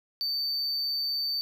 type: tone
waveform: triangle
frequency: 4572 Hz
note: D8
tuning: 47 cents flat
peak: -26 dBFS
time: 0.21-1.41 s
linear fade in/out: 0 ms
effects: none